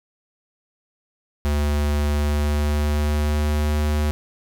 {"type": "tone with pitch glide", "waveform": "square", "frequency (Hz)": [73.42, 75.05], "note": ["D2", "D2"], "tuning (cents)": [0, 38], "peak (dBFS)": -19, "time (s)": [1.45, 4.11], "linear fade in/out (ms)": 0, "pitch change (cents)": 38, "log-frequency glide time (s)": [2.1, 3.65], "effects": []}